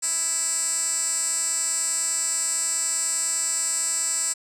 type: tone with band-pass filter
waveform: 10% pulse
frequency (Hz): 329.6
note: E4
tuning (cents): 0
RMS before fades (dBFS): -25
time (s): 0.02-4.34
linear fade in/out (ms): 20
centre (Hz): 7700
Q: 8.2
effects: none